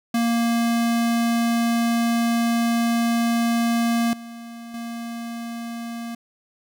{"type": "tone with level steps", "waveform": "square", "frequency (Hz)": 233.1, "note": "A#3", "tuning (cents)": 0, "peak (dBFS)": [-19, -36, -30], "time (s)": [0.14, 6.15], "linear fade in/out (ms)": 5, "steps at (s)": [4.13, 4.74], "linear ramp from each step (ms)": 2, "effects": []}